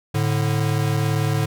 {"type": "tone pair together", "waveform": "square", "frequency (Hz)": [108.4, 146.34], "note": ["A2", "D3"], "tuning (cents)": [-25, -6], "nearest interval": "perfect fourth", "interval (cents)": 519, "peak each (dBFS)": -22, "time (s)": [0.14, 1.46], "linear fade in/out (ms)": 10, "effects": []}